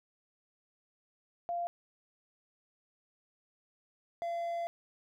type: tone pair in turn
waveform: sine / triangle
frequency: 693 / 682.7 Hz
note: F5 / F5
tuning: -14 / -40 cents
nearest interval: unison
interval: 26 cents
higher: first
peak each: -32 / -31 dBFS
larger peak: second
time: 1.49-1.67 / 4.22-4.67 s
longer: second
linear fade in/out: 0 ms
effects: none